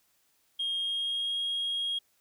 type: tone with pitch glide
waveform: sine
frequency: 3239 to 3271 Hz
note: G#7 to G#7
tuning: -44 to -27 cents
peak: -27 dBFS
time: 0.59-1.99 s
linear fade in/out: 10 ms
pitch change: +17 cents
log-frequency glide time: 0.76-1.39 s
effects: tanh soft clip ceiling -26 dBFS + white hiss -70 dBFS RMS until 2.2 s